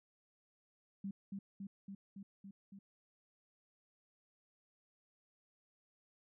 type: tone with echo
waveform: sine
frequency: 197 Hz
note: G3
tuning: 9 cents sharp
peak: -39 dBFS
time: 1.04-1.11 s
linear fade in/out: 5 ms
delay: 280 ms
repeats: 6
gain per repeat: -2 dB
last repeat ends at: 2.79 s
effects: none